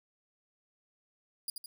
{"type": "tone with echo", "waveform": "15% pulse", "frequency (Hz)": 4846, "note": "D#8", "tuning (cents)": -47, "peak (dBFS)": -27, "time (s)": [1.48, 1.5], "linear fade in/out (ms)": 2, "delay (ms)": 80, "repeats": 2, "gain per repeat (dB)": -5, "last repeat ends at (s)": 1.66, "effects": []}